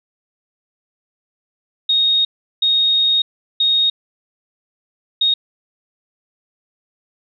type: tone bursts at uneven times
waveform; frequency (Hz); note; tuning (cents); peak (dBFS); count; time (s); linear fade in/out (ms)
sine; 3729; A#7; 0; -12; 4; 1.89-2.25 / 2.62-3.22 / 3.6-3.9 / 5.21-5.34; 5
effects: none